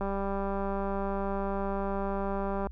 click train, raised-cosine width 1 ms, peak -20 dBFS, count 525, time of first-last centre 0.01-2.67 s, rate 197 Hz, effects added 60 Hz sine -39 dBFS peak until 2.71 s

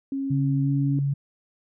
sine tone with pitch glide, 272.6 to 279 Hz, C#4 to C#4, -29 to +11 cents, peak -25 dBFS, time 0.12-0.99 s, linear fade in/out 2 ms, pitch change +40 cents, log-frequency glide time 0.63-0.69 s
sine tone, 140 Hz, C#3, 18 cents sharp, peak -21 dBFS, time 0.3-1.14 s, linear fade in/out 10 ms
effects none

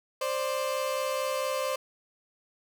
30% pulse tone pair together, 525.6 / 590 Hz, C5 / D5, +8 / +8 cents, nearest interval major second, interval 200 cents, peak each -27 / -30 dBFS, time 0.21-1.76 s, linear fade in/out 5 ms, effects none

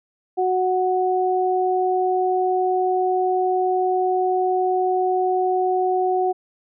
sine tone pair together, 369.5 / 739 Hz, F#4 / F#5, -2 / -2 cents, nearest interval octave, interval 1200 cents, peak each -20 dBFS, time 0.37-6.33 s, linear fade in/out 20 ms, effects none

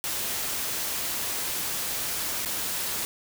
white noise with dropouts, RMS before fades -30 dBFS, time 0.04-3.05 s, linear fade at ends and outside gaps 0 ms, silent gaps 2.45-2.458 s, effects none

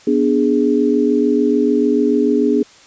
sine chord, G# diminished, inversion first, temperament equal, 246.9 / 293.7 / 415.3 Hz, B3 / D4 / G#4, 0 / 0 / 0 cents, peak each -16 dBFS, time 0.07-2.63 s, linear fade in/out 5 ms, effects white hiss -45 dBFS RMS until 2.86 s + resampled to 16000 Hz

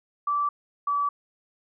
sine tone pair in turn, 1162 / 1149.3 Hz, D6 / D6, -19 / -38 cents, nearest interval unison, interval 19 cents, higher first, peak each -22 dBFS, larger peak neither, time 0.27-0.49 / 0.87-1.09 s, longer neither, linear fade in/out 5 ms, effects none

